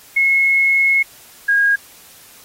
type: tone pair in turn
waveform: sine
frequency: 2175 / 1632.9 Hz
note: C#7 / G#6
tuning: -33 / -30 cents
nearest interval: perfect fourth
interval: 497 cents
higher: first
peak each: -11 dBFS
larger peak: neither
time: 0.16-1.03 / 1.48-1.76 s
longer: first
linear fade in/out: 10 ms
effects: white hiss -44 dBFS RMS until 2.44 s + AAC 48 kbps